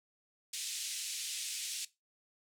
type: band-pass noise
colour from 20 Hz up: white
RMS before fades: -40 dBFS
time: 0.53-1.85 s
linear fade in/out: 5 ms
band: 2500 to 9300 Hz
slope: 24 dB/octave
effects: noise-tail reverb RT60 0.2 s tail -17 dB re dry